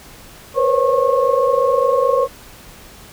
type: tone cluster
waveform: sine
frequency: 479.1 / 508 / 528 / 553 / 1088 Hz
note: A#4 / B4 / C5 / C#5 / C#6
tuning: +47 / +49 / +16 / -4 / -33 cents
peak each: -19 dBFS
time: 0.54-2.28 s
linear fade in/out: 50 ms
effects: pink hiss -41 dBFS RMS until 3.12 s